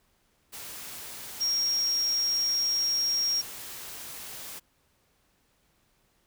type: tone in noise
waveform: sine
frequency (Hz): 5588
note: F8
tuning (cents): 0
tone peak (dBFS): -24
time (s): 1.4-3.42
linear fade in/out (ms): 20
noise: white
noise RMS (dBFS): -41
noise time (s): 0.52-4.6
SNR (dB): +14
effects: pink hiss -69 dBFS RMS until 6.26 s